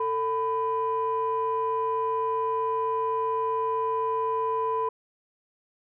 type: tone pair together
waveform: sine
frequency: 446.1 / 1000 Hz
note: A4 / B5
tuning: +24 / +21 cents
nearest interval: octave + major second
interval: 1397 cents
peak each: -27 / -25 dBFS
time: 0-4.89 s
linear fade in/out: 5 ms
effects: tanh soft clip ceiling -18 dBFS